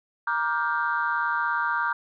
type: chord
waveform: sine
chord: G minor seventh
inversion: first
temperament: just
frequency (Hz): 940.8 / 1176 / 1411.2 / 1568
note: Bb5 / D6 / F6 / G6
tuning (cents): +16 / +2 / +18 / 0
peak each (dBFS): -28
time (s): 0.27-1.93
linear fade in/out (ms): 5
effects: tanh soft clip ceiling -13 dBFS